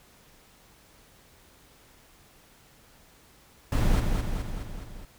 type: noise with echo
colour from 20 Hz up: brown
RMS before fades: -22 dBFS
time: 3.72-4 s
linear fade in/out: 2 ms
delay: 210 ms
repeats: 5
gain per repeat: -4 dB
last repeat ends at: 5.05 s
effects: pink hiss -57 dBFS RMS until 5.18 s